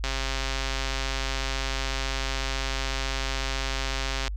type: click train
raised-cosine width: 0.2 ms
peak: -12 dBFS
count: 569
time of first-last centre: 0.04-4.279 s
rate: 134 Hz
effects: added 50 Hz sine -29 dBFS peak until 4.36 s